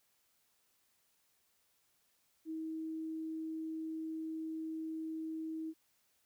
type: tone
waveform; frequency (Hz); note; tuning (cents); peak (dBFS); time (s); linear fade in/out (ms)
sine; 319.2; D#4; +44; -38; 2.45-5.74; 50
effects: white hiss -75 dBFS RMS until 6.25 s